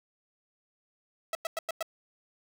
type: tone bursts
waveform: sawtooth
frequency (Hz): 653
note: E5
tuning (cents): -17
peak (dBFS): -26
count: 5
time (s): 1.33-1.827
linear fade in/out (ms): 2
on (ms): 21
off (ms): 98
effects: none